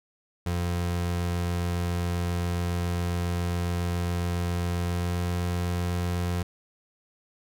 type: tone with pitch glide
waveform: 30% pulse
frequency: 87.31 to 88.02 Hz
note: F2 to F2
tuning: 0 to +14 cents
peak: -23 dBFS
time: 0.46-6.43 s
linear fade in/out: 5 ms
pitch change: +14 cents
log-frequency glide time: 4.82-5.31 s
effects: none